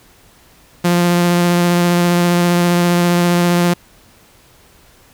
sawtooth tone with vibrato, 174.61 Hz, F3, in tune, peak -7 dBFS, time 0.84-3.74 s, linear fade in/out 10 ms, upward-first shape triangle, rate 15 Hz, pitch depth 14 cents each way, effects pink hiss -48 dBFS RMS until 5.13 s

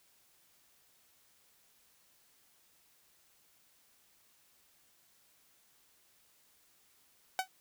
sawtooth tone with exponential decay, 754 Hz, F#5, 32 cents sharp, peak -23 dBFS, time 7.39-7.48 s, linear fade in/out 1 ms, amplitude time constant 18 ms, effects white hiss -68 dBFS RMS until 7.6 s

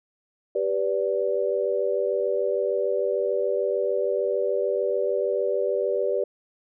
sine chord, G major, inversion none, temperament equal with one note detuned, 392 / 493.9 / 580.6 Hz, G4 / B4 / D5, 0 / 0 / -20 cents, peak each -26 dBFS, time 0.55-6.24 s, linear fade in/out 5 ms, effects none

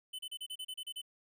square tone bursts, 3028 Hz, F#7, 39 cents sharp, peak -40 dBFS, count 10, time 0.13-1.017 s, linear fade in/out 10 ms, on 59 ms, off 33 ms, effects 13-bit

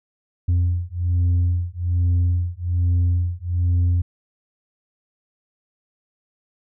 sine beating tone pair, 87.31 / 88.51 Hz, F2 / F2, 0 / +24 cents, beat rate 1.2 Hz, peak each -18 dBFS, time 0.48-4.02 s, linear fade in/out 10 ms, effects tanh soft clip ceiling -14 dBFS

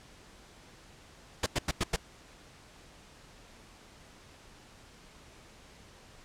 pink noise bursts, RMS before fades -28 dBFS, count 5, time 1.43-1.962 s, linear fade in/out 5 ms, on 32 ms, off 93 ms, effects pink hiss -55 dBFS RMS until 6.24 s + low-pass 8000 Hz 12 dB/octave

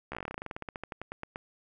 slowing click train, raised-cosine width 0.5 ms, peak -22 dBFS, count 25, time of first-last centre 0.12-1.359 s, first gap 14 ms, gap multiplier 1.1, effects none

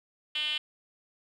5% pulse tone with band-pass filter, 301.9 Hz, D4, 48 cents sharp, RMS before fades -31 dBFS, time 0.35-0.58 s, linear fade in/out 5 ms, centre 3100 Hz, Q 7.4, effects none

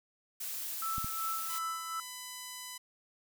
blue noise, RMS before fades -39 dBFS, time 0.4-1.59 s, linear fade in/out 10 ms
sine tone with tremolo, 1318.5 Hz, E6, in tune, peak -33 dBFS, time 0.82-2 s, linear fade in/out 2 ms, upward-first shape sine, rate 2.7 Hz, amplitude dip 60%
clicks, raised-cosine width 5 ms, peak -28 dBFS, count 2, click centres 0.982 / 1.045 s
5% pulse tone, 1000 Hz, B5, 21 cents sharp, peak -30 dBFS, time 1.49-2.78 s, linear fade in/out 10 ms
effects none

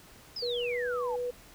sine exponential sweep, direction down, 5274 to 813 Hz, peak -34 dBFS, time 0.36-1.16 s, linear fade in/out 5 ms
sine tone with pitch glide, 482.5 to 490.7 Hz, B4 to B4, -40 to -11 cents, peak -30 dBFS, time 0.42-1.31 s, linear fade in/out 10 ms, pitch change +29 cents, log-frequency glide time 0.63-0.86 s
effects pink hiss -54 dBFS RMS until 1.54 s

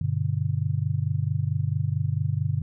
sine chord, G major, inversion none, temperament just, 98 / 122.5 / 147 Hz, G2 / B2 / D3, 0 / -14 / +2 cents, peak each -27 dBFS, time 0.01-2.62 s, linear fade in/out 5 ms, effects none

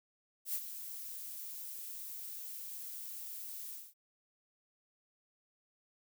violet noise with ADSR envelope, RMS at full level -35 dBFS, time 0.45-3.94 s, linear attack 90 ms, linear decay 62 ms, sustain -10 dB, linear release 220 ms, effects none

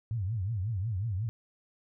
sine tone with vibrato, 103.2 Hz, G#2, 10 cents flat, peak -29 dBFS, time 0.11-1.29 s, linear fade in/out 0 ms, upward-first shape triangle, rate 5.5 Hz, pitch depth 290 cents each way, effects none

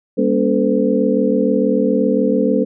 sine tone cluster, 200.1 / 238.1 / 284.1 / 442.1 / 509 Hz, G3 / A#3 / C#4 / A4 / C5, +36 / +37 / +43 / +8 / -48 cents, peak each -19 dBFS, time 0.17-2.65 s, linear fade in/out 20 ms, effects none

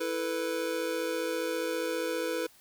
square chord, E suspended fourth, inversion none, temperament just, 329.6 / 439.5 / 494.4 Hz, E4 / A4 / B4, 0 / -2 / +2 cents, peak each -36 / -37 / -33 dBFS, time 0-2.47 s, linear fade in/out 10 ms, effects white hiss -59 dBFS RMS until 2.6 s

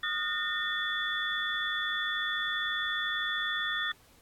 sine tone cluster, 1236 / 1434 / 1822 / 3453 Hz, D#6 / F6 / A#6 / A7, -12 / +45 / -40 / -33 cents, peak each -38 / -38 / -32 / -34 dBFS, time 0.03-3.92 s, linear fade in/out 5 ms, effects pink hiss -61 dBFS RMS until 4.21 s + AAC 64 kbps

